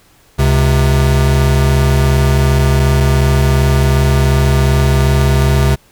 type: tone pair together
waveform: square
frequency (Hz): 69.92 / 132.6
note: C#2 / C3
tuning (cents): +16 / +23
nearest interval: major seventh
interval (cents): 1107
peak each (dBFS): -12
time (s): 0.38-5.76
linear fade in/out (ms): 20
effects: pink hiss -49 dBFS RMS until 5.91 s